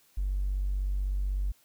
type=tone; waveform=triangle; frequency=48.06 Hz; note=G1; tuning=34 cents flat; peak=-23 dBFS; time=0.17-1.52 s; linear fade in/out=10 ms; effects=tanh soft clip ceiling -24 dBFS + white hiss -64 dBFS RMS until 1.64 s